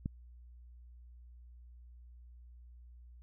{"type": "click", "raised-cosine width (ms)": 5, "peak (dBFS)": -23, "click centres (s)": 0.059, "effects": ["added 60 Hz sine -52 dBFS peak until 3.22 s"]}